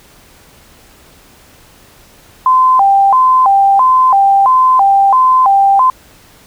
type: tone with vibrato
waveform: sine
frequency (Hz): 901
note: A5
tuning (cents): +41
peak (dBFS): -5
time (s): 2.46-5.9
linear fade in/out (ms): 2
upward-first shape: square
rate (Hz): 1.5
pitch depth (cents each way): 230
effects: pink hiss -43 dBFS RMS until 6.46 s